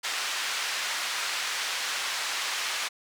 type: band-pass noise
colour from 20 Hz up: pink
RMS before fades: -31 dBFS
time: 0.03-2.89 s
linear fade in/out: 20 ms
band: 1400 to 6400 Hz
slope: 12 dB/octave
effects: none